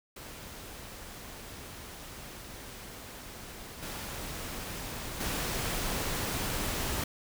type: noise with level steps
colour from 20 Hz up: pink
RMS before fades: -45 / -39 / -33 dBFS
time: 0.16-7.04 s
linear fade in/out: 5 ms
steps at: 3.82 / 5.2 s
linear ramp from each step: 10 ms
effects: none